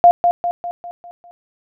sine tone with echo, 699 Hz, F5, 1 cent sharp, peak -4 dBFS, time 0.04-0.11 s, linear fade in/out 0 ms, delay 200 ms, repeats 6, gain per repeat -6 dB, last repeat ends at 1.31 s, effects none

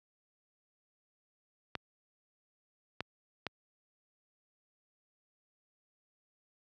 clicks, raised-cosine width 0.3 ms, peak -19 dBFS, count 3, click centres 1.753 / 3.006 / 3.467 s, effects high-pass 80 Hz 12 dB/octave

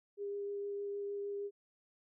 sine tone with vibrato, 404 Hz, G#4, 48 cents flat, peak -37 dBFS, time 0.17-1.51 s, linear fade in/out 50 ms, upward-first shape sine, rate 6.5 Hz, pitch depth 8 cents each way, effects none

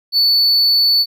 triangle tone, 4470 Hz, C#8, 14 cents sharp, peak -9 dBFS, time 0.12-1.06 s, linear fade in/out 50 ms, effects none

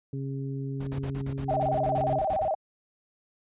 harmonic tone, 136.4 Hz, C#3, 28 cents flat, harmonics 1 / 2 / 3, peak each -31 / -37 / -41 dBFS, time 0.13-2.19 s, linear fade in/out 2 ms
brown noise bursts, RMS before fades -34 dBFS, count 15, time 0.8-2.482 s, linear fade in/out 5 ms, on 72 ms, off 43 ms
sine tone with vibrato, 697 Hz, F5, 4 cents flat, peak -24 dBFS, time 1.48-2.55 s, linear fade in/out 10 ms, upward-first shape square, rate 17 Hz, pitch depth 180 cents each way
white noise with exponential decay, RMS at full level -42 dBFS, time 1.61-1.76 s, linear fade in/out 5 ms, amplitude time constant 32 ms
effects high-pass 60 Hz 12 dB/octave + resampled to 8000 Hz

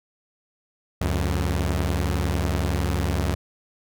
sawtooth tone pair together, 71.08 / 91.2 Hz, C#2 / F#2, +44 / -24 cents, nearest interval major third, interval 432 cents, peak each -20 / -21 dBFS, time 1.01-3.35 s, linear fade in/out 5 ms, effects none

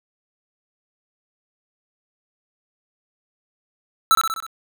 square tone with echo, 1318.5 Hz, E6, in tune, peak -12 dBFS, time 4.11-4.15 s, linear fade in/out 0 ms, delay 63 ms, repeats 5, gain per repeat -4 dB, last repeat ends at 4.465 s, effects none

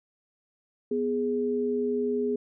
sine tone pair together, 247.4 / 416.1 Hz, B3 / G#4, +3 / +3 cents, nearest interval major sixth, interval 900 cents, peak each -29 / -26 dBFS, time 0.91-2.36 s, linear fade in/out 5 ms, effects none

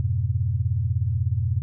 sine chord, F diminished, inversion none, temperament equal, 87.31 / 103.83 / 123.47 Hz, F2 / Ab2 / Cb3, 0 / 0 / 0 cents, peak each -25 dBFS, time 0-1.62 s, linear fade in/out 0 ms, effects none

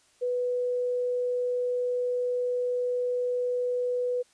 sine tone, 493.9 Hz, B4, in tune, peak -25 dBFS, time 0.21-4.23 s, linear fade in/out 20 ms, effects white hiss -63 dBFS RMS until 4.33 s + resampled to 22050 Hz

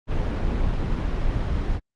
brown noise, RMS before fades -23 dBFS, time 0.07-1.8 s, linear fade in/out 50 ms, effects low-pass 4000 Hz 12 dB/octave + Opus 24 kbps

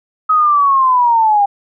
sine linear sweep, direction down, 1273 to 795 Hz, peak -8 dBFS, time 0.29-1.46 s, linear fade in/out 10 ms, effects none

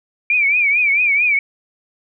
sine tone with vibrato, 2347 Hz, D7, 2 cents flat, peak -12 dBFS, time 0.3-1.39 s, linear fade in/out 2 ms, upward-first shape triangle, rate 4.5 Hz, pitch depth 130 cents each way, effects none

